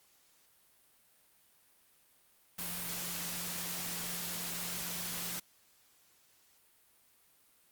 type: tone in noise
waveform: sine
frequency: 174.61 Hz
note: F3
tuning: in tune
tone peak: -48 dBFS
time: 2.58-5.4 s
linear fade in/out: 10 ms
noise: white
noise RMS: -39 dBFS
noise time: 2.58-5.4 s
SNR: -12 dB
effects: white hiss -67 dBFS RMS until 7.71 s + Opus 48 kbps